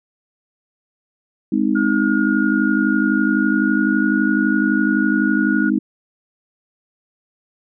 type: chord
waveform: sine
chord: Ab major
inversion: none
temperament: just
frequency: 207.7 / 259.6 / 311.5 Hz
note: Ab3 / C4 / Eb4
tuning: 0 / -13 / +2 cents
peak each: -19 dBFS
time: 1.52-5.79 s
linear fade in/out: 5 ms
type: tone with pitch glide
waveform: sine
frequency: 1432 to 1448.6 Hz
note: F6 to F#6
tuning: +43 to -37 cents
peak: -21 dBFS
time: 1.75-5.7 s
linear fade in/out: 10 ms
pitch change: +20 cents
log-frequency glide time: 3.19-4.15 s
effects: none